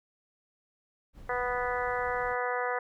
brown noise, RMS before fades -48 dBFS, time 1.13-2.37 s, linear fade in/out 50 ms
harmonic tone, 246.9 Hz, B3, in tune, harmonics 2 / 3 / 4 / 5 / 6 / 7 / 8, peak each -33 / -35 / -36 / -37 / -38 / -38 / -39 dBFS, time 1.29-2.79 s, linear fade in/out 5 ms
effects none

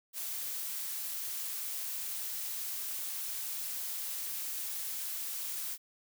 blue noise, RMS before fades -38 dBFS, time 0.13-5.78 s, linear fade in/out 50 ms, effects none

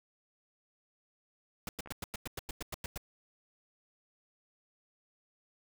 pink noise bursts, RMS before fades -39 dBFS, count 12, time 1.67-2.977 s, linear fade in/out 2 ms, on 20 ms, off 97 ms
clicks, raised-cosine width 0.5 ms, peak -34 / -33 dBFS, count 2, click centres 1.86 / 1.874 s
effects none

